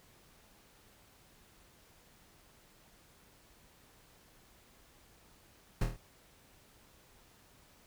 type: noise with echo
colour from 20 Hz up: brown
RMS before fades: -28 dBFS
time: 5.81-5.84 s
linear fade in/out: 5 ms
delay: 25 ms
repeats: 5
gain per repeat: -4 dB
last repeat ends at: 5.965 s
effects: pink hiss -63 dBFS RMS until 7.86 s